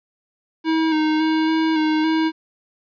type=tone with pitch steps; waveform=square; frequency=321 / 310.3 / 316.4 / 320 / 310.8 / 319.2 Hz; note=E4 / D#4 / D#4 / D#4 / D#4 / D#4; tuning=-46 / -5 / +29 / +49 / -2 / +44 cents; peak=-17 dBFS; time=0.64-2.32 s; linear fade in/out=50 ms; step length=280 ms; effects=resampled to 11025 Hz + 9-bit